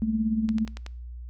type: tone with tremolo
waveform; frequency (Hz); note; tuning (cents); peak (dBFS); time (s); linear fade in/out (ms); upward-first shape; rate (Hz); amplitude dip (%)
sine; 220; A3; 0; -20; 0.02-0.65; 0; triangle; 17; 70
type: click train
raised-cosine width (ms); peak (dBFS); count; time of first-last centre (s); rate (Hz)
0.2; -21; 5; 0.49-0.864; 10.7
effects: noise-tail reverb RT60 0.5 s tail -23 dB re dry + added 60 Hz sine -36 dBFS peak until 1.29 s